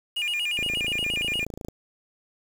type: tone with vibrato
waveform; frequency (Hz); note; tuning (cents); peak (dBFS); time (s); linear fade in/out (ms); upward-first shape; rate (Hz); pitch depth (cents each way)
triangle; 2634; E7; -2; -23; 0.16-1.45; 10; square; 8.5; 150
type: click train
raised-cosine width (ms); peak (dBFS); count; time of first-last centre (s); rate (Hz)
2; -22; 31; 0.59-1.685; 27.4
effects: 7-bit